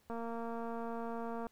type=click train; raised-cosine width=1 ms; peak=-29 dBFS; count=317; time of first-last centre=0.1-1.468 s; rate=231 Hz; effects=pink hiss -71 dBFS RMS until 1.51 s